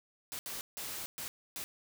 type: noise bursts at uneven times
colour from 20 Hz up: white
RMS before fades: -41 dBFS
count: 5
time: 0.32-0.39 / 0.46-0.61 / 0.77-1.06 / 1.18-1.28 / 1.56-1.64 s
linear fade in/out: 0 ms
effects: none